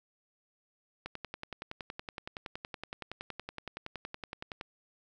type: click train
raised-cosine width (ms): 0.3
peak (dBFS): -23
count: 39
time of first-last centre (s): 1.06-4.611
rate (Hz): 10.7
effects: none